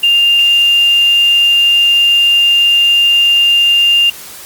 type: tone with quantisation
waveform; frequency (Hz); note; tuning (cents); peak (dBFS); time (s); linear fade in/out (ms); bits
sine; 2800; F7; +4; -6; 0.03-4.1; 5; 5
effects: white hiss -31 dBFS RMS until 4.45 s + Opus 24 kbps